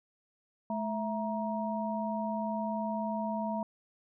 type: tone cluster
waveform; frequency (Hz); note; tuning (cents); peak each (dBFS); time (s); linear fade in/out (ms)
sine; 215 / 662 / 941; A3 / E5 / A#5; -40 / +7 / +16; -34 / -36 / -36; 0.7-3.63; 2
effects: none